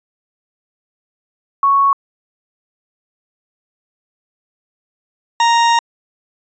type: tone pair in turn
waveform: sine / 40% pulse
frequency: 1108.7 / 932.3 Hz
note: C#6 / A#5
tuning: 0 / 0 cents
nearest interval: minor third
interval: 300 cents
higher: first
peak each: -9 dBFS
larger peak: neither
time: 1.63-1.93 / 5.4-5.79 s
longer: second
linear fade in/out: 2 ms
effects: resampled to 16000 Hz